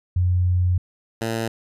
sine / 10% pulse tone pair in turn, 90 / 113.39 Hz, F#2 / A#2, -47 / -47 cents, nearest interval major third, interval 400 cents, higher second, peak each -16 / -15 dBFS, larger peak second, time 0.16-0.78 / 1.21-1.48 s, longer first, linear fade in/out 5 ms, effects resampled to 32000 Hz

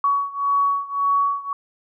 sine beating tone pair, 1124 / 1125.8 Hz, C#6 / C#6, +24 / +26 cents, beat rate 1.8 Hz, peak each -20 / -22 dBFS, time 0.04-1.53 s, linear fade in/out 2 ms, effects none

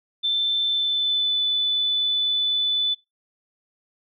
sine tone with pitch glide, 3543 to 3492 Hz, A7 to A7, +11 to -14 cents, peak -19 dBFS, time 0.23-2.95 s, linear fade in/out 20 ms, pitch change -25 cents, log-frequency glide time 0.64-1.41 s, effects noise-tail reverb RT60 0.2 s tail -20 dB re dry

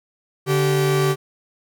45% pulse tone pair together, 144.66 / 386.2 Hz, D3 / G4, -26 / -26 cents, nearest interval octave + perfect fourth, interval 1700 cents, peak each -19 dBFS, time 0.46-1.16 s, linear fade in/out 50 ms, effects none

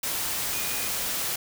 sine tone in noise, 2457 Hz, D#7, 22 cents flat, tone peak -38 dBFS, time 0.53-0.88 s, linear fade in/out 5 ms, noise white, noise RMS -29 dBFS, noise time 0.03-1.36 s, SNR -12 dB, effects none

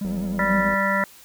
triangle tone with vibrato, 192.8 Hz, G3, 28 cents flat, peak -22 dBFS, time 0.01-0.69 s, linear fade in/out 5 ms, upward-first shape sine, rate 9.7 Hz, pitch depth 100 cents each way
click train, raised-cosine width 2 ms, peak -23 dBFS, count 59, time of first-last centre 0.05-0.739 s, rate 84.2 Hz
harmonic tone, 196 Hz, G3, in tune, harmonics 1 / 3 / 5 / 7 / 9 / 10, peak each -26 / -26 / -26 / -26 / -26 / -26 dBFS, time 0.39-1.04 s, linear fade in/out 2 ms
effects white hiss -48 dBFS RMS until 1.24 s

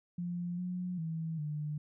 sine tone with pitch steps, 175 / 180.2 / 162 / 149.9 Hz, F3 / F#3 / E3 / D3, +4 / -45 / -30 / +36 cents, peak -34 dBFS, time 0.18-1.78 s, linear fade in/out 5 ms, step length 400 ms, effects none

